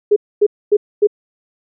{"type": "tone bursts", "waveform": "sine", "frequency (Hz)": 415.3, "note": "G#4", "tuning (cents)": 0, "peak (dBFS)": -7, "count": 4, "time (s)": [0.11, 1.072], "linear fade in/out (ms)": 10, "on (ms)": 53, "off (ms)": 250, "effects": []}